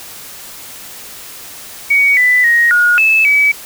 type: tone with pitch steps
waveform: sine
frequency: 2246 / 1991 / 1878 / 1441 / 2615 / 2284 Hz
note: C#7 / B6 / A#6 / F#6 / E7 / D7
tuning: +22 / +14 / +12 / -46 / -15 / -49 cents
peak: -7 dBFS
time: 1.9-3.52 s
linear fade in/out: 10 ms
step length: 270 ms
effects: white hiss -32 dBFS RMS until 3.65 s